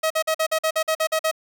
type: tone bursts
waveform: sawtooth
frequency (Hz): 636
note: D#5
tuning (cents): +38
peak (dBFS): -15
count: 11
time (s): 0.03-1.314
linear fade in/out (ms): 10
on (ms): 74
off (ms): 47
effects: none